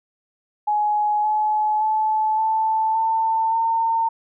sine tone with pitch steps, 840 / 853.2 / 866.6 / 880.2 / 894.1 / 908.1 Hz, G#5 / G#5 / A5 / A5 / A5 / A#5, +19 / +46 / -27 / 0 / +28 / -46 cents, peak -17 dBFS, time 0.67-4.09 s, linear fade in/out 10 ms, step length 570 ms, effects none

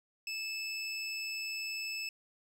25% pulse tone, 2619 Hz, E7, 12 cents flat, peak -32 dBFS, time 0.27-2.09 s, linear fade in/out 2 ms, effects low-pass 12000 Hz 12 dB/octave + 12-bit

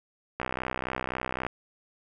click train, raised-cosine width 0.5 ms, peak -15 dBFS, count 69, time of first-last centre 0.4-1.466 s, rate 63.8 Hz, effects none

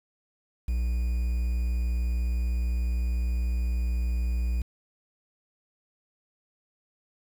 triangle tone, 59.9 Hz, A#1, 48 cents sharp, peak -22 dBFS, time 0.68-4.62 s, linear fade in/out 5 ms, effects 8-bit

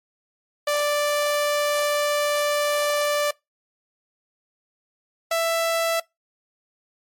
sawtooth tone pair in turn, 587.3 / 662.8 Hz, D5 / E5, 0 / +9 cents, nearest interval major second, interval 209 cents, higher second, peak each -16 dBFS, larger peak neither, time 0.67-3.31 / 5.31-6 s, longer first, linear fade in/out 5 ms, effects noise-tail reverb RT60 0.2 s tail -24 dB re dry + MP3 64 kbps

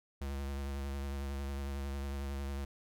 square tone with vibrato, 69.3 Hz, C#2, in tune, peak -37 dBFS, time 0.21-2.65 s, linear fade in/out 5 ms, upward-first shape sine, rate 11 Hz, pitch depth 32 cents each way, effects none

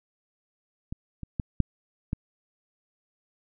clicks, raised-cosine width 5 ms, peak -21 / -24 / -15 / -8 / -15 dBFS, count 5, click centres 0.925 / 1.233 / 1.398 / 1.603 / 2.131 s, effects none

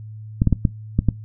clicks, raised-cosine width 5 ms, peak -3 dBFS, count 6, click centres 0.419 / 0.473 / 0.527 / 0.652 / 0.99 / 1.087 s, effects noise-tail reverb RT60 0.2 s tail -21 dB re dry + added 108 Hz sine -33 dBFS peak until 1.24 s

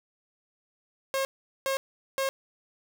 sawtooth tone bursts, 539 Hz, C#5, 49 cents flat, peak -22 dBFS, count 3, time 1.14-2.29 s, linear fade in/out 0 ms, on 110 ms, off 410 ms, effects none

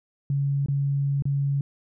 sine tone with dropouts, 140 Hz, C#3, 18 cents sharp, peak -21 dBFS, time 0.3-1.61 s, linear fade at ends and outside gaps 2 ms, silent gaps 0.661-0.684 / 1.223-1.254 s, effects none

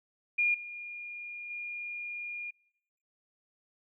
sine tone with level steps, 2421 Hz, D#7, 48 cents flat, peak -24 / -39 / -36 dBFS, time 0.38-2.51 s, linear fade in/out 10 ms, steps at 0.54 / 1.5 s, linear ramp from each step 5 ms, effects noise-tail reverb RT60 0.9 s tail -26 dB re dry

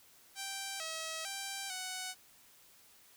5% pulse tone with pitch steps, 783 / 643 / 785 / 743 Hz, G5 / E5 / G5 / F#5, -2 / -43 / +2 / +7 cents, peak -27 dBFS, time 0.35-2.15 s, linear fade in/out 50 ms, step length 450 ms, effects white hiss -62 dBFS RMS until 3.16 s

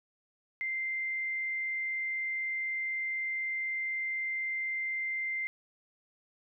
sine tone, 2088 Hz, C7, 4 cents flat, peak -31 dBFS, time 0.61-5.47 s, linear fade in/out 0 ms, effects none

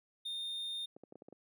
triangle tone, 3647 Hz, A#7, 39 cents flat, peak -36 dBFS, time 0.25-0.86 s, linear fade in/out 10 ms
clicks, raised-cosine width 2 ms, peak -35 dBFS, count 7, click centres 0.965 / 1.036 / 1.124 / 1.156 / 1.221 / 1.285 / 1.326 s
effects high-pass 300 Hz 12 dB/octave

